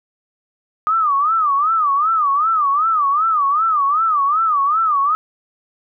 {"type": "tone with vibrato", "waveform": "sine", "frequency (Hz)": 1215, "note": "D#6", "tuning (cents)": -42, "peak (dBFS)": -13, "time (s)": [0.87, 5.15], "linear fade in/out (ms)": 0, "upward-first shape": "sine", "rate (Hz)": 2.6, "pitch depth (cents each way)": 170, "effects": []}